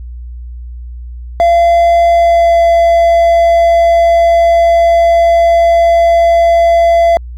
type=tone with pitch glide; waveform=triangle; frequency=683 to 677.1 Hz; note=F5 to E5; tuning=-39 to +46 cents; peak=-3 dBFS; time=1.4-7.17 s; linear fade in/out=0 ms; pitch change=-15 cents; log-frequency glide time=2.1-2.62 s; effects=added 60 Hz sine -23 dBFS peak until 7.37 s